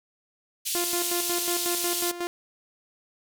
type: band-pass noise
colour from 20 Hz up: white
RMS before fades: -29 dBFS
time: 0.65-2.12 s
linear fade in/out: 20 ms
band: 2800 to 14000 Hz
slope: 24 dB/octave
type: tone with tremolo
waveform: sawtooth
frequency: 349.2 Hz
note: F4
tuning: in tune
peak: -23 dBFS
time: 0.75-2.27 s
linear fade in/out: 0 ms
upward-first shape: square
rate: 5.5 Hz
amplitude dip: 65%
effects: none